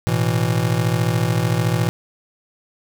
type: chord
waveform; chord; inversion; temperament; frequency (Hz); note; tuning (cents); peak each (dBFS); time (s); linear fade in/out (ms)
square; A suspended second; none; just; 110 / 123.75 / 165; A2 / B2 / E3; 0 / +4 / +2; -22; 0.07-1.89; 0
effects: none